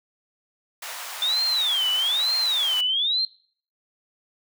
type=high-pass noise; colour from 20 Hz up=pink; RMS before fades=-35 dBFS; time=0.82-2.81 s; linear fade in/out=5 ms; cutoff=740 Hz; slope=24 dB/octave
type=tone with vibrato; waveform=sine; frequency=3525 Hz; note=A7; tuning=2 cents sharp; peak=-20 dBFS; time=1.22-3.25 s; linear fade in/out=2 ms; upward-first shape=sine; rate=1.1 Hz; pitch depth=300 cents each way
effects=noise-tail reverb RT60 0.5 s tail -21 dB re dry